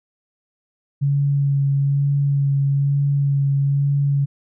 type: tone with vibrato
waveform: sine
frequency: 140.3 Hz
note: C#3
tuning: 21 cents sharp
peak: -15 dBFS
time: 1.01-4.26 s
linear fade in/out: 20 ms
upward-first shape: sine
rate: 1.1 Hz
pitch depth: 15 cents each way
effects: none